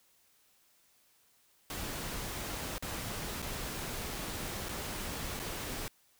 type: noise with dropouts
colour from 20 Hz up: pink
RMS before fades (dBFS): -39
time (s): 1.7-5.88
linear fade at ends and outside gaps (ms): 1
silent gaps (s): 2.782-2.824 / 3.42-3.425 / 4.687-4.691 / 5.393-5.398
effects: white hiss -68 dBFS RMS until 6.19 s